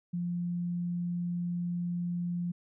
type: tone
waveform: sine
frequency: 174.61 Hz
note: F3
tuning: in tune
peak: -30 dBFS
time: 0.13-2.52 s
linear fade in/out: 10 ms
effects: none